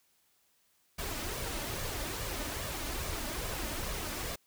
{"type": "noise with flanger", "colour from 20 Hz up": "pink", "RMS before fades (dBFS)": -37, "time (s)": [0.98, 4.36], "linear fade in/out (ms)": 10, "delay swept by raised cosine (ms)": [1.7, 3.4], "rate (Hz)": 2.4, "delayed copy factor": 0.5, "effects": ["white hiss -71 dBFS RMS until 4.46 s"]}